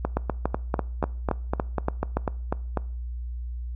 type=two click trains; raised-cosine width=1 ms; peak=-9 / -10 dBFS; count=8 / 12; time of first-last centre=0.17-2.17 / 0.05-2.773 s; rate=3.5 / 4.04 Hz; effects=noise-tail reverb RT60 0.5 s tail -22 dB re dry + added 60 Hz sine -30 dBFS peak until 3.75 s